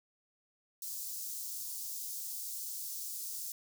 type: high-pass noise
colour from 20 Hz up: white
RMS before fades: -41 dBFS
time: 0.82-3.52 s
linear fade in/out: 2 ms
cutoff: 5100 Hz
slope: 24 dB/octave
effects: none